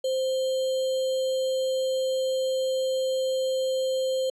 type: tone with sample-and-hold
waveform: sine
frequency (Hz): 522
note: C5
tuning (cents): -4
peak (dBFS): -23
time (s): 0.04-4.3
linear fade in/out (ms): 5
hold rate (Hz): 3675
effects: low-pass 9000 Hz 12 dB/octave